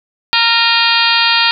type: harmonic tone with a mistuned harmonic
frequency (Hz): 463.3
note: A#4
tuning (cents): -11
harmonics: 2 / 3 / 4 / 5 / 6 / 7 / 8 / 9 / 10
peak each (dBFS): -18 / -18 / -18 / -18 / -18 / -18 / -18 / -18 / -18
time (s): 0.33-1.51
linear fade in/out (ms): 0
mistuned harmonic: 5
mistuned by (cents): +92
effects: none